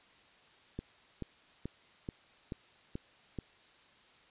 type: click train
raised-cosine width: 3 ms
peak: -25 dBFS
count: 7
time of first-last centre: 0.79-3.387 s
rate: 2.31 Hz
effects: white hiss -62 dBFS RMS until 4.3 s + resampled to 8000 Hz